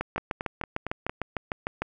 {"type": "two click trains", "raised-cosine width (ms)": 0.5, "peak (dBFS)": [-16, -13], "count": [5, 13], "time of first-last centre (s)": [[0.18, 1.095], [0.01, 1.82]], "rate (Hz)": [4.37, 6.63], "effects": []}